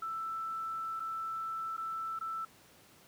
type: tone with dropouts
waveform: sine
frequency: 1325 Hz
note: E6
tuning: 9 cents sharp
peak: -35 dBFS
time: 0.02-2.45 s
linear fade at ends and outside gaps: 5 ms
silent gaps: 0.997-1.002 / 1.767-1.778 / 2.19-2.21 s
effects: pink hiss -60 dBFS RMS until 3.07 s + high-pass 100 Hz 12 dB/octave